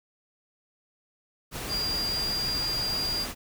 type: tone in noise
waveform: sine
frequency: 4798 Hz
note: D8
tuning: 36 cents sharp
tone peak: -27 dBFS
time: 1.68-3.27 s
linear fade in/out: 50 ms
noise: pink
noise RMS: -35 dBFS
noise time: 1.51-3.35 s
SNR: +5 dB
effects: none

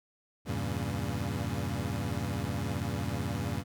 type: chord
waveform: 25% pulse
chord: E diminished seventh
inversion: none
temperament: equal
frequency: 82.41 / 98 / 116.54 / 138.59 Hz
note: E2 / G2 / Bb2 / Db3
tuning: 0 / 0 / 0 / 0 cents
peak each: -34 / -32 / -33 / -34 dBFS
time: 0.45-3.64 s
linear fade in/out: 50 ms
effects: none

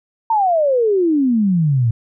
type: exponential sweep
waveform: sine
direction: down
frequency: 925 to 110 Hz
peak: -12 dBFS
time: 0.3-1.91 s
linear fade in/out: 5 ms
effects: none

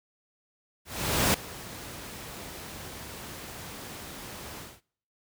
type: noise with ADSR envelope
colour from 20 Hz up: pink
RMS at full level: -22 dBFS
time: 0.85-4.81 s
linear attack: 490 ms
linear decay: 4 ms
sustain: -19 dB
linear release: 220 ms
effects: noise-tail reverb RT60 0.6 s tail -25 dB re dry + high-pass 60 Hz 12 dB/octave

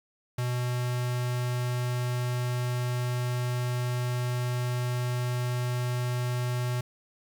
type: tone with notch filter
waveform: square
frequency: 123.47 Hz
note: B2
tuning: in tune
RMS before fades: -29 dBFS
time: 0.38-6.81 s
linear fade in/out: 5 ms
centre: 300 Hz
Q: 1.7
effects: 9-bit

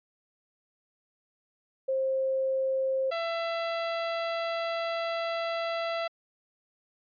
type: tone pair in turn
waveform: sine / sawtooth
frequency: 530 / 668.8 Hz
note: C5 / E5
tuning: +22 / +25 cents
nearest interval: major third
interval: 403 cents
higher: second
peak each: -25 dBFS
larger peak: neither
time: 1.88-3.11 / 3.11-6.08 s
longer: second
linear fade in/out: 10 ms
effects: resampled to 11025 Hz

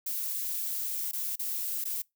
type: noise with dropouts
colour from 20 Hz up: violet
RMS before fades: -33 dBFS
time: 0.06-2.02 s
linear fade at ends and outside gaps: 5 ms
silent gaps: 1.114-1.131 / 1.357-1.393 / 1.842-1.852 s
effects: noise-tail reverb RT60 0.2 s tail -25 dB re dry

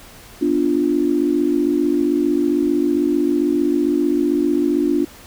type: chord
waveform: sine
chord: B diminished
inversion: none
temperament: equal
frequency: 246.9 / 293.7 / 349.2 Hz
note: B3 / D4 / F4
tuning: 0 / 0 / 0 cents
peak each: -23 / -17 / -19 dBFS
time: 0.41-5.05 s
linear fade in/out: 10 ms
effects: pink hiss -42 dBFS RMS until 5.26 s

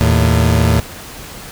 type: tone pair together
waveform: 30% pulse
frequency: 79.6 / 112.57 Hz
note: D#2 / A2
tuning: +40 / +40 cents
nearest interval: tritone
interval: 600 cents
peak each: -10 dBFS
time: 0.01-0.8 s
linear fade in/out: 0 ms
effects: pink hiss -32 dBFS RMS until 1.51 s

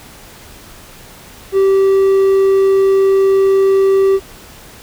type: tone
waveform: triangle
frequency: 388.2 Hz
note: G4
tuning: 17 cents flat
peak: -6 dBFS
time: 1.52-4.2 s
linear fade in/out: 50 ms
effects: pink hiss -38 dBFS RMS until 4.82 s

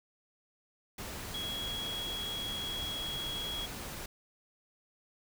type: tone in noise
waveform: sine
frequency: 3322 Hz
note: G#7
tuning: in tune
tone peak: -36 dBFS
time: 1.34-3.66 s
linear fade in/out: 5 ms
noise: pink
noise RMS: -42 dBFS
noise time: 0.98-4.06 s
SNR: +3 dB
effects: none

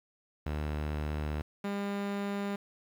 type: tone pair in turn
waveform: sawtooth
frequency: 75.3 / 201 Hz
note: D2 / G3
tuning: +44 / +44 cents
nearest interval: octave + perfect fourth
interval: 1700 cents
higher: second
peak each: -28 / -28 dBFS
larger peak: neither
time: 0.46-1.42 / 1.64-2.56 s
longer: first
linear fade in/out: 5 ms
effects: low-pass 3000 Hz 12 dB/octave + 9-bit

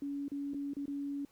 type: tone with dropouts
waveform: sine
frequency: 282.6 Hz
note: C#4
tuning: 34 cents sharp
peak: -35 dBFS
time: 0.02-1.25 s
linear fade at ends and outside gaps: 2 ms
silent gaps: 0.282-0.317 / 0.536-0.544 / 0.735-0.767 / 0.857-0.879 s
effects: pink hiss -68 dBFS RMS until 1.31 s

